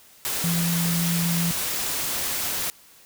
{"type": "tone in noise", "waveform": "sine", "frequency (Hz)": 170.1, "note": "F3", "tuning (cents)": -45, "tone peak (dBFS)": -22, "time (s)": [0.44, 1.51], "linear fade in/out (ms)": 0, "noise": "white", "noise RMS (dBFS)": -27, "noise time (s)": [0.25, 2.7], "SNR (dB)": 2, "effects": ["white hiss -52 dBFS RMS until 3.05 s"]}